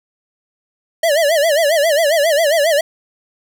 square tone with vibrato, 617 Hz, D#5, 15 cents flat, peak -12 dBFS, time 1.03-2.81 s, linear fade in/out 5 ms, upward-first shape sine, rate 7.4 Hz, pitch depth 160 cents each way, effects none

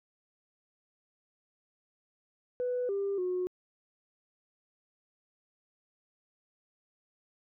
sine tone with pitch steps, 495.6 / 397.4 / 363.7 Hz, B4 / G4 / F#4, +6 / +24 / -30 cents, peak -28 dBFS, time 2.6-3.47 s, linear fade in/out 0 ms, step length 290 ms, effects tanh soft clip ceiling -25 dBFS

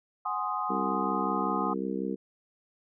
sine chord, Ab dominant seventh, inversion third, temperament equal, 740 / 830.6 / 1046.5 / 1244.5 Hz, Gb5 / Ab5 / C6 / Eb6, 0 / 0 / 0 / 0 cents, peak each -36 / -35 / -34 / -32 dBFS, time 0.25-1.74 s, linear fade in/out 10 ms
harmonic tone, 65.41 Hz, C2, in tune, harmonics 3 / 4 / 5 / 6 / 7, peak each -34 / -35 / -36 / -37 / -37 dBFS, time 0.69-2.16 s, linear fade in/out 20 ms
effects none

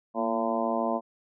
harmonic tone with a mistuned harmonic, 113.3 Hz, A#2, 49 cents flat, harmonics 2 / 3 / 4 / 5 / 6 / 7 / 8 / 9, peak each -31 / -35 / -37 / -32 / -30 / -38 / -35 / -34 dBFS, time 0.14-1.01 s, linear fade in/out 50 ms, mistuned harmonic 2, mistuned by +47 cents, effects none

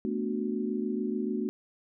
sine chord, B minor seventh, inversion third, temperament equal, 220 / 246.9 / 293.7 / 370 Hz, A3 / B3 / D4 / F#4, 0 / 0 / 0 / 0 cents, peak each -32 / -34 / -36 / -34 dBFS, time 0.05-1.49 s, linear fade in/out 0 ms, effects none

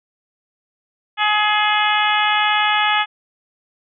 harmonic tone, 421.6 Hz, G#4, 26 cents sharp, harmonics 2 / 3 / 4 / 5 / 6 / 7 / 8, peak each -19 / -21 / -22 / -23 / -24 / -24 / -25 dBFS, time 1.17-3.06 s, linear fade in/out 50 ms, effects none

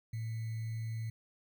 sine tone with sample-and-hold, 112.3 Hz, A2, 36 cents sharp, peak -35 dBFS, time 0.13-1.1 s, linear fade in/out 5 ms, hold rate 2100 Hz, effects none

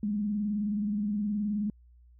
sine tone with vibrato, 207.4 Hz, G#3, 2 cents flat, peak -27 dBFS, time 0.03-1.7 s, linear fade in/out 2 ms, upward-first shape square, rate 19 Hz, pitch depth 51 cents each way, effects added 60 Hz sine -54 dBFS peak until 2.19 s

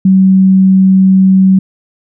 sine tone, 189.9 Hz, F#3, 45 cents sharp, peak -3 dBFS, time 0.05-1.59 s, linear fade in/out 5 ms, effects none

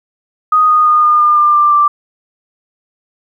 sine tone with pitch steps, 1244.5 / 1234.5 / 1224.5 / 1214.7 / 1204.9 / 1195.2 / 1185.6 / 1176 Hz, D#6 / D#6 / D#6 / D#6 / D6 / D6 / D6 / D6, 0 / -14 / -28 / -42 / +44 / +30 / +16 / +2 cents, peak -6 dBFS, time 0.52-1.88 s, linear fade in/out 5 ms, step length 170 ms, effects 8-bit

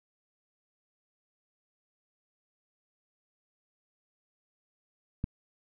click, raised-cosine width 5 ms, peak -18 dBFS, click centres 5.241 s, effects none

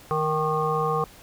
harmonic tone with a mistuned harmonic, 155.56 Hz, D#3, in tune, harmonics 1 / 3 / 5 / 7 / 8, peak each -29 / -26 / -29 / -27 / -30 dBFS, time 0.11-1.04 s, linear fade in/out 0 ms, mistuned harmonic 8, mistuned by -55 cents, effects pink hiss -49 dBFS RMS until 1.22 s

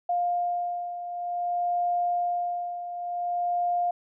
sine beating tone pair, 704 / 704.54 Hz, F5 / F5, +14 / +15 cents, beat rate 0.54 Hz, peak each -26 / -32 dBFS, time 0.09-3.91 s, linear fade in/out 5 ms, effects none

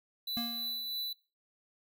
square tone with tremolo, 3975 Hz, B7, 10 cents sharp, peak -35 dBFS, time 0.27-1.13 s, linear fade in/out 5 ms, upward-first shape triangle, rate 3.1 Hz, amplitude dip 35%
square tone with exponential decay, 235.8 Hz, A#3, 20 cents sharp, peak -34 dBFS, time 0.37-0.97 s, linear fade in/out 0 ms, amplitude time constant 130 ms
effects noise-tail reverb RT60 0.3 s tail -18 dB re dry

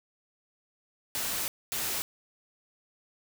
white noise bursts at uneven times, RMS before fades -32 dBFS, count 2, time 1.15-1.48 / 1.72-2.02 s, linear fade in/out 0 ms, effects none

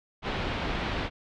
pink low-pass noise, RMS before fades -31 dBFS, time 0.22-1.1 s, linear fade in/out 50 ms, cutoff 3700 Hz, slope 24 dB/octave, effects none

